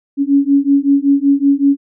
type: beating tone pair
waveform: sine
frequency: 277.2 / 282.5 Hz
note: C#4 / C#4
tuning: 0 / +33 cents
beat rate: 5.3 Hz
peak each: -12 dBFS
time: 0.17-1.77 s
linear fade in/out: 50 ms
effects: none